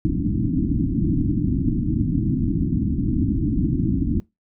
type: low-pass noise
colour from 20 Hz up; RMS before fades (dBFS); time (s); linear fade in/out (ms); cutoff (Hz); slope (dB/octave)
white; -21; 0.05-4.2; 0; 320; 96
effects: noise-tail reverb RT60 0.2 s tail -22 dB re dry